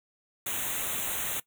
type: band-stop noise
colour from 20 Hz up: white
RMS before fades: -32 dBFS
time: 0.46-1.4 s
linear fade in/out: 5 ms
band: 3900 to 6200 Hz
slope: 96 dB/octave
effects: noise-tail reverb RT60 0.1 s tail -19 dB re dry